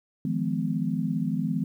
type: chord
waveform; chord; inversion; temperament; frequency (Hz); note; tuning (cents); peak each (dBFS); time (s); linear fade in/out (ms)
sine; F half-diminished seventh; third; just; 157.15 / 174.61 / 209.5 / 251.4; Eb3 / F3 / Ab3 / Cb4; +18 / 0 / +15 / +31; -30; 0.25-1.64; 2
effects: 10-bit